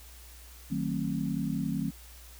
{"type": "chord", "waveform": "sine", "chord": "D# diminished seventh", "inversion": "none", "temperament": "just", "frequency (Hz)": [155.56, 186.68, 224, 268.8], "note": ["D#3", "F#3", "A3", "C4"], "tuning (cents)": [0, 16, 31, 47], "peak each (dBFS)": -34, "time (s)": [0.7, 1.91], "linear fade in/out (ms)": 20, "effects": ["added 60 Hz sine -49 dBFS peak until 2.39 s", "white hiss -53 dBFS RMS until 2.39 s"]}